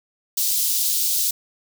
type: high-pass noise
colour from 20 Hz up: white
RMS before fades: -21 dBFS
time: 0.37-1.31 s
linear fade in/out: 5 ms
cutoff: 3800 Hz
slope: 24 dB/octave
effects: none